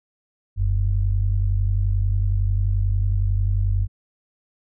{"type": "tone pair together", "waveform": "sine", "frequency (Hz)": [44.96, 96.1], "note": ["F#1", "G2"], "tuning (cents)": [-49, -34], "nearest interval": "octave + minor second", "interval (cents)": 1315, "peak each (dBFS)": -20, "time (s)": [0.56, 3.88], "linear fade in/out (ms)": 50, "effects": []}